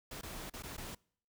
pink noise with dropouts, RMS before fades -45 dBFS, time 0.11-0.95 s, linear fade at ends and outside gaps 5 ms, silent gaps 0.213-0.231 / 0.499-0.536 / 0.624-0.634 / 0.768-0.778 s, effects noise-tail reverb RT60 0.6 s tail -26 dB re dry

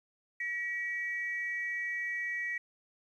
sine tone pair together, 1923.1 / 2287 Hz, B6 / D7, -47 / -47 cents, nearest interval minor third, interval 300 cents, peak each -33 / -38 dBFS, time 0.4-2.58 s, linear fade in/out 5 ms, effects tanh soft clip ceiling -25 dBFS + 11-bit

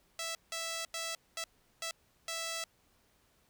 5% pulse tone bursts at uneven times, 659.3 Hz, E5, in tune, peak -25 dBFS, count 6, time 0.19-0.35 / 0.52-0.85 / 0.94-1.15 / 1.37-1.44 / 1.82-1.91 / 2.28-2.64 s, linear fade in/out 2 ms, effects pink hiss -70 dBFS RMS until 3.49 s

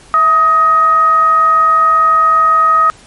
sine tone with frequency modulation, 1261 Hz, D#6, 23 cents sharp, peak -6 dBFS, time 0.14-2.9 s, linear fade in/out 0 ms, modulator 602 Hz, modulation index 0.27, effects pink hiss -41 dBFS RMS until 3.06 s + MP3 48 kbps

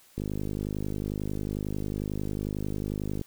click train, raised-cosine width 3 ms, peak -19 dBFS, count 156, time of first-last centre 0.18-3.213 s, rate 51.1 Hz, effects white hiss -58 dBFS RMS until 3.26 s

